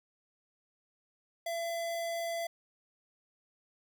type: tone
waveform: square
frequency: 674 Hz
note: E5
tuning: 38 cents sharp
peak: -34 dBFS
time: 1.46-2.47 s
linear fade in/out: 5 ms
effects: none